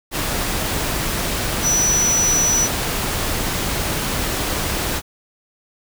sine tone in noise, 5920 Hz, F#8, in tune, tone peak -15 dBFS, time 1.62-2.69 s, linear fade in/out 50 ms, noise pink, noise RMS -22 dBFS, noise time 0.11-5.02 s, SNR +4 dB, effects none

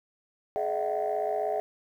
sine tone cluster, 423.9 / 614 / 670 / 756 Hz, G#4 / D#5 / E5 / F#5, +35 / -23 / +28 / +37 cents, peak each -31 dBFS, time 0.56-1.6 s, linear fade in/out 0 ms, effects tanh soft clip ceiling -20 dBFS + 10-bit

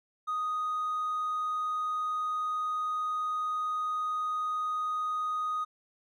triangle tone, 1244.5 Hz, D#6, in tune, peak -26 dBFS, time 0.27-5.65 s, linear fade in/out 20 ms, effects tanh soft clip ceiling -25 dBFS

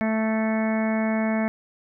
harmonic tone, 220 Hz, A3, in tune, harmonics 1 / 2 / 3 / 4 / 5 / 6 / 7 / 8 / 9 / 10, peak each -22 / -36 / -28 / -35 / -40 / -40 / -41 / -36 / -43 / -35 dBFS, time 0.01-1.48 s, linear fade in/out 0 ms, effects none

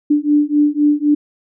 sine beating tone pair, 293 / 296.9 Hz, D4 / D4, -4 / +19 cents, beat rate 3.9 Hz, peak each -14 dBFS, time 0.1-1.15 s, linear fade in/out 10 ms, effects none

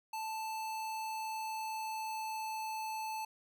square tone with pitch glide, 880 to 874.9 Hz, A5 to A5, 0 to -10 cents, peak -38 dBFS, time 0.13-3.25 s, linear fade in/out 5 ms, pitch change -10 cents, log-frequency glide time 0.51-2.77 s, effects none

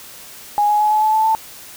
sine tone with pitch steps, 828 / 837.1 / 846.4 / 855.7 / 865.2 / 874.7 / 884.4 Hz, G#5 / G#5 / G#5 / A5 / A5 / A5 / A5, -5 / +13 / +33 / -48 / -29 / -10 / +9 cents, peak -12 dBFS, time 0.58-1.35 s, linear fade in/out 0 ms, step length 110 ms, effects white hiss -38 dBFS RMS until 1.76 s

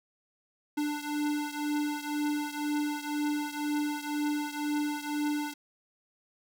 square beating tone pair, 295.3 / 297.3 Hz, D4 / D4, +10 / +21 cents, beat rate 2 Hz, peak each -32 / -35 dBFS, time 0.77-5.54 s, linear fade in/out 10 ms, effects none

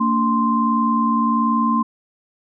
sine tone cluster, 227.3 / 288.6 / 1045 Hz, A#3 / D4 / C6, -43 / -30 / -2 cents, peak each -18 / -25 / -18 dBFS, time 0-1.83 s, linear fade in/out 10 ms, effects none

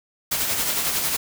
white noise with tremolo, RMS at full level -22 dBFS, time 0.31-1.17 s, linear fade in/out 10 ms, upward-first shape sine, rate 11 Hz, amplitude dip 40%, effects none

